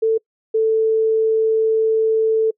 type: tone pair in turn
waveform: sine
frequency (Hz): 445.2 / 442.4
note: A4 / A4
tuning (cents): +20 / +9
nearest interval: unison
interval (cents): 11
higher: first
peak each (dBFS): -13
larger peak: neither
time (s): 0.02-0.18 / 0.54-2.51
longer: second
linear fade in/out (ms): 10
effects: noise-tail reverb RT60 0.1 s tail -26 dB re dry